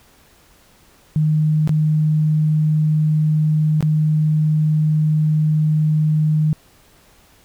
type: tone with dropouts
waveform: sine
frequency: 154.1 Hz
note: D#3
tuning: 16 cents flat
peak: -13 dBFS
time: 1.16-6.53 s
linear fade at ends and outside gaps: 0 ms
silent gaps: 1.675-1.693 / 3.807-3.826 s
effects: pink hiss -52 dBFS RMS until 7.44 s